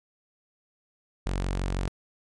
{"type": "tone", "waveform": "sawtooth", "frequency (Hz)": 46.25, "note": "F#1", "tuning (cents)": 0, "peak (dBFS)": -23, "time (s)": [1.26, 1.88], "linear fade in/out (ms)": 0, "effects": ["resampled to 22050 Hz"]}